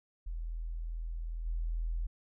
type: tone with level steps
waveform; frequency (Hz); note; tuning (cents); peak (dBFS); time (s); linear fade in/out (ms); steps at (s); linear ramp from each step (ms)
sine; 41.2; E1; 0; -35 / -31; 0.26-2.07; 10; 1.45; 20
effects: none